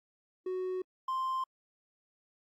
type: tone pair in turn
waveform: triangle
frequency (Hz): 370 / 1046.5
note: F#4 / C6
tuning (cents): 0 / 0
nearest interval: octave + tritone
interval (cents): 1800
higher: second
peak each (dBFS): -30 / -28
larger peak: second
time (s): 0.46-0.82 / 1.08-1.44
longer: neither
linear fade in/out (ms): 5
effects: tanh soft clip ceiling -24 dBFS + AAC 64 kbps